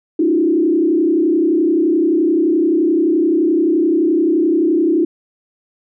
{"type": "tone with frequency modulation", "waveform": "sine", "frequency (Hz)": 328.5, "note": "E4", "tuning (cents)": -6, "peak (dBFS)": -11, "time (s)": [0.19, 5.05], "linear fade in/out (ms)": 5, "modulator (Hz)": 31.6, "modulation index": 1.2, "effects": []}